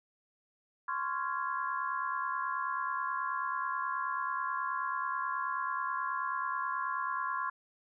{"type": "chord", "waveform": "sine", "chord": "Db major seventh", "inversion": "third", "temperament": "just", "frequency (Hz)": [1039.4, 1108.7, 1385.9, 1663.1], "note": ["C6", "Db6", "F6", "Ab6"], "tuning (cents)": [-12, 0, -14, 2], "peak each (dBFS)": [-35, -37, -39, -40], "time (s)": [0.88, 7.5], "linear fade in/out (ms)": 5, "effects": []}